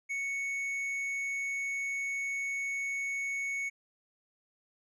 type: tone with tanh clipping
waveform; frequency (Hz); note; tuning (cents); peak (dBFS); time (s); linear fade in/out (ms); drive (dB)
triangle; 2217; C#7; 0; -33; 0.09-3.7; 20; 10
effects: none